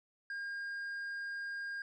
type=tone with tanh clipping; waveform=sine; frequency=1614 Hz; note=G#6; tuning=50 cents flat; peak=-39 dBFS; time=0.3-1.82 s; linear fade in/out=2 ms; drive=4 dB; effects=none